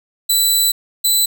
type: tone pair in turn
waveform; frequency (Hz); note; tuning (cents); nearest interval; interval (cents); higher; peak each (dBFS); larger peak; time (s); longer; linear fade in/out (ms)
15% pulse; 3980 / 3997; B7 / B7; +13 / +20; unison; 7; second; -5; neither; 0.29-0.72 / 1.04-1.26; first; 10
effects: none